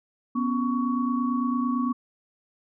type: tone cluster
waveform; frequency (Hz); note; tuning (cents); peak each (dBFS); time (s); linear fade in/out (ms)
sine; 245.7 / 274.6 / 1120; B3 / C#4 / C#6; -9 / -16 / +18; -24 / -30 / -30; 0.35-1.93; 10
effects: none